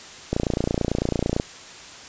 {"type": "click train", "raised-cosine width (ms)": 2, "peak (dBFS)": -8, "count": 32, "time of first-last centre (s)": [0.33, 1.399], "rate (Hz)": 29, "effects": ["white hiss -41 dBFS RMS until 2.08 s", "resampled to 16000 Hz"]}